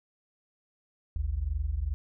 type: tone pair together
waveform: sine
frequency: 53.88 / 76.2 Hz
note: A1 / D#2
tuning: -36 / -36 cents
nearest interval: tritone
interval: 600 cents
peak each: -31 / -30 dBFS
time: 1.16-1.94 s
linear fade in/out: 0 ms
effects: none